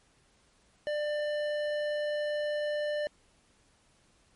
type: tone with hard clipping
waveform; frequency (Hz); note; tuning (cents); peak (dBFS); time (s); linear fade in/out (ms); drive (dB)
sine; 595; D5; +22; -31; 0.87-3.07; 0; 12
effects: pink hiss -66 dBFS RMS until 4.35 s + MP3 48 kbps